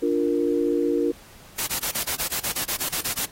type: chord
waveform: sine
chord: Bb major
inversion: first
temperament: equal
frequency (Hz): 293.7 / 349.2 / 466.2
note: D4 / F4 / Bb4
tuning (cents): 0 / 0 / 0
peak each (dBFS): -24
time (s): 0.02-1.12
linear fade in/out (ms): 10
type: noise bursts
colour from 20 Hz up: white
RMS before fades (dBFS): -26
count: 14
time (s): 1.58-3.257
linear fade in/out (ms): 10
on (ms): 91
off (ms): 31
effects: pink hiss -49 dBFS RMS until 3.31 s + AAC 48 kbps